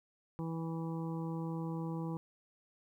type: harmonic tone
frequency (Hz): 163.8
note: E3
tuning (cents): -11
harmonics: 1 / 2 / 3 / 5 / 6 / 7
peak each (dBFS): -37 / -42 / -47 / -51 / -50 / -56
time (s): 0.39-2.17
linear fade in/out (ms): 0
effects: 12-bit